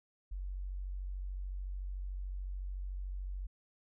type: tone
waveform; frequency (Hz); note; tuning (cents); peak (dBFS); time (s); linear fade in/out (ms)
sine; 46.84; F#1; +22; -37; 0.31-3.47; 10
effects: none